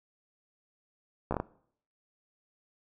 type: slowing click train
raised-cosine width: 1 ms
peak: -16 dBFS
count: 5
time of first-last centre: 1.31-1.4 s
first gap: 14 ms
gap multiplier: 1.33
effects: noise-tail reverb RT60 0.6 s tail -20 dB re dry